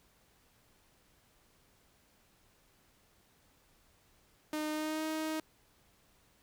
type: tone with pitch glide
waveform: sawtooth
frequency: 306.2 to 314.1 Hz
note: D#4 to D#4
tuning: -28 to +16 cents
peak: -30 dBFS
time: 4.53-5.4 s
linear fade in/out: 2 ms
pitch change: +44 cents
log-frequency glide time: 4.71-5.04 s
effects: pink hiss -68 dBFS RMS until 6.42 s